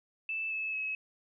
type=tone with pitch steps; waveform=sine; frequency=2637 / 2604 / 2571 Hz; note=E7 / E7 / E7; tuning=0 / -22 / -44 cents; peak=-32 dBFS; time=0.29-0.95 s; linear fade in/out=2 ms; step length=220 ms; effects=none